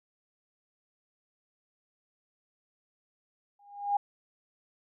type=tone with exponential growth; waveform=sine; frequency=812 Hz; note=G#5; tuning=39 cents flat; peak=-21 dBFS; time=3.59-3.97 s; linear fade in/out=5 ms; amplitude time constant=82 ms; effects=none